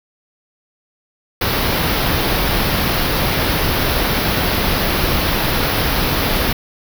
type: band-stop noise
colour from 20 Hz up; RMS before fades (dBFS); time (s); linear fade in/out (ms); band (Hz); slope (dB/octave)
pink; -17; 1.41-6.53; 5; 5400 to 11000; 48
effects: none